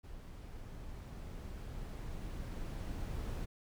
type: noise with level ramp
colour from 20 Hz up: brown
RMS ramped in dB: -49 to -39 dBFS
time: 0.03-3.46 s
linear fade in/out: 20 ms
effects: none